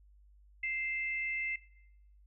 sine tone pair together, 2091 / 2635 Hz, C7 / E7, -2 / -1 cents, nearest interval major third, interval 401 cents, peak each -33 / -40 dBFS, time 0.63-1.56 s, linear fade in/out 5 ms, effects noise-tail reverb RT60 0.8 s tail -21 dB re dry + added 50 Hz sine -58 dBFS peak until 2.26 s

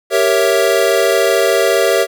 square chord, G diminished seventh, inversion none, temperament equal, 392 / 466.2 / 554.4 / 659.3 Hz, G4 / Bb4 / Db5 / Fb5, 0 / 0 / 0 / 0 cents, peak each -17 dBFS, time 0.1-2.07 s, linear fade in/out 50 ms, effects none

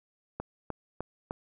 click train, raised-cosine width 1 ms, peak -20 dBFS, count 4, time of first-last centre 0.4-1.309 s, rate 3.3 Hz, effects none

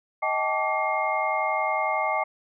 sine tone cluster, 629 / 778 / 869 / 1158 / 2131 Hz, D#5 / G5 / A5 / D6 / C7, +19 / -13 / -22 / -25 / +31 cents, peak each -29 dBFS, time 0.22-2.24 s, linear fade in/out 10 ms, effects none

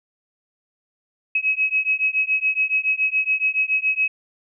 sine beating tone pair, 2553 / 2560.1 Hz, D#7 / D#7, +44 / +49 cents, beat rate 7.1 Hz, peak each -21 dBFS, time 1.35-4.08 s, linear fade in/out 5 ms, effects none

